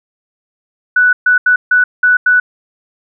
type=tone bursts at uneven times; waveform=sine; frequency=1483 Hz; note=F#6; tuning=4 cents sharp; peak=-6 dBFS; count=6; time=0.96-1.13 / 1.26-1.38 / 1.46-1.56 / 1.71-1.84 / 2.03-2.17 / 2.26-2.4 s; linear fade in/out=5 ms; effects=none